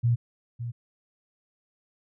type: tone with echo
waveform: sine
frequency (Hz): 118.7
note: A#2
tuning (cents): +32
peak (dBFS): -19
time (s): 0.03-0.16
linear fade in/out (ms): 20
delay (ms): 560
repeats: 1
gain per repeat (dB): -11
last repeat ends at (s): 0.72
effects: none